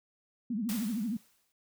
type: tone with vibrato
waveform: sine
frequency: 221 Hz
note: A3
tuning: 8 cents sharp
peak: -30 dBFS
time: 0.5-1.17 s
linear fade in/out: 5 ms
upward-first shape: triangle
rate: 13 Hz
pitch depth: 240 cents each way
type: noise with exponential decay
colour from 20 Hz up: white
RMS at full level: -38 dBFS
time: 0.69-1.52 s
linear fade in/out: 0 ms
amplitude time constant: 180 ms
effects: noise-tail reverb RT60 0.2 s tail -26 dB re dry